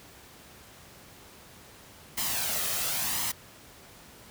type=noise with flanger; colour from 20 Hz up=white; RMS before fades=-30 dBFS; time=2.17-3.32 s; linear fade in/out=10 ms; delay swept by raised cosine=0.97 to 1.6 ms; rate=0.94 Hz; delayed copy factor=+0.5; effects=pink hiss -51 dBFS RMS until 4.3 s + high-pass 60 Hz 12 dB/octave